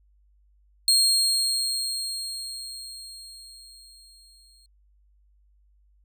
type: tone with exponential decay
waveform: 30% pulse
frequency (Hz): 4243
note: C8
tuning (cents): +23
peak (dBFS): -13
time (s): 0.88-4.66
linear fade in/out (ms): 1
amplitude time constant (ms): 820
effects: added 50 Hz sine -58 dBFS peak until 6.04 s